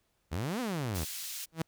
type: exponential two-way sweep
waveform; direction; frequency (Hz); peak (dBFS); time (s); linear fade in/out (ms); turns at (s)
sawtooth; up then down; 71 to 264.3 to 71; -28; 0.31-1.05; 20; 0.6
type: high-pass noise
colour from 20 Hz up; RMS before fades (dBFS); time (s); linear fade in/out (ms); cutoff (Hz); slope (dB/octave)
pink; -40; 0.94-1.46; 20; 3800; 12
type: tone with exponential growth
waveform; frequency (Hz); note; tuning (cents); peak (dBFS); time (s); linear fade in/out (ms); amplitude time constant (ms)
sawtooth; 162.3; E3; -27; -23; 1.52-1.62; 5; 21
effects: pink hiss -75 dBFS RMS until 1.67 s